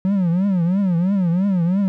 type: tone with vibrato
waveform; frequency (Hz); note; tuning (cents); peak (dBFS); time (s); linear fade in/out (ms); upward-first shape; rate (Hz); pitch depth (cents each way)
triangle; 183.7; F#3; -12; -13; 0.05-1.88; 0; triangle; 3; 200
effects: none